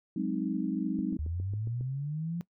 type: chord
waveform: sine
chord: Ab dominant seventh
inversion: third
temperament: equal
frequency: 185 / 207.7 / 261.6 / 311.1 Hz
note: Gb3 / Ab3 / C4 / Eb4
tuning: 0 / 0 / 0 / 0 cents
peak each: -34 dBFS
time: 0.16-1.17 s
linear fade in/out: 5 ms
type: click train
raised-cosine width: 3 ms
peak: -31 dBFS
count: 7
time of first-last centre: 0.99-1.81 s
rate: 7.32 Hz
type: linear sweep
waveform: sine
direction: up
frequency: 73.42 to 174.61 Hz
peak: -31 dBFS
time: 1.19-2.41 s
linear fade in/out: 0 ms
effects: noise-tail reverb RT60 0.1 s tail -20 dB re dry